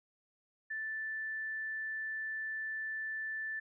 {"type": "tone", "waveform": "sine", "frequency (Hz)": 1760, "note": "A6", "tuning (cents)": 0, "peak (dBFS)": -36, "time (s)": [0.7, 3.6], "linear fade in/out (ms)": 10, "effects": []}